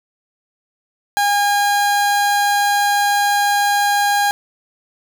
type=tone; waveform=30% pulse; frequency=814 Hz; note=G#5; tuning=35 cents flat; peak=-11 dBFS; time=1.17-4.31 s; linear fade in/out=0 ms; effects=none